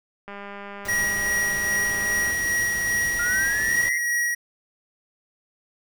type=click train; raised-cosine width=0.5 ms; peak=-23 dBFS; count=409; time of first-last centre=0.28-2.31 s; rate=201 Hz
type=noise; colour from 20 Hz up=pink; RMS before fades=-36 dBFS; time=0.85-3.89 s; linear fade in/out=2 ms
type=tone with tremolo; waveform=square; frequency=1907 Hz; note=A#6; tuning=39 cents sharp; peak=-21 dBFS; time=0.88-4.35 s; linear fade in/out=10 ms; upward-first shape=sine; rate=2.5 Hz; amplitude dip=30%
type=exponential sweep; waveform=sine; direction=up; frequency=1396.9 to 2100 Hz; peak=-25 dBFS; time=3.19-3.98 s; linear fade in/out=5 ms
effects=none